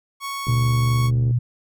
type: tone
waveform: sawtooth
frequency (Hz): 1108.7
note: C#6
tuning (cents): 0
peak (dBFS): -23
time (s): 0.2-1.11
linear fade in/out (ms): 50
type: click train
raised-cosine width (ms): 3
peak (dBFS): -20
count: 61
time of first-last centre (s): 0.47-1.309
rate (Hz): 71.5
type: tone with pitch glide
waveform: sine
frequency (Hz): 119.4 to 120.79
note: A#2 to B2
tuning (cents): +42 to -38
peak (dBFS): -16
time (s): 0.48-1.39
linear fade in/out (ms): 10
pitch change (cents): +20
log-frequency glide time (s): 0.96-1.01
effects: none